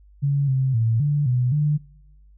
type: tone with pitch steps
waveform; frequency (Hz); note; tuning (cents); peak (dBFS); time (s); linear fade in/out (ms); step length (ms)
sine; 141.1 / 132.1 / 113.4 / 146 / 124.5 / 148.9; C#3 / C3 / A#2 / D3 / B2 / D3; +31 / +17 / -47 / -10 / +14 / +24; -17; 0.22-1.78; 20; 260
effects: noise-tail reverb RT60 0.9 s tail -23 dB re dry + added 50 Hz sine -48 dBFS peak until 2.37 s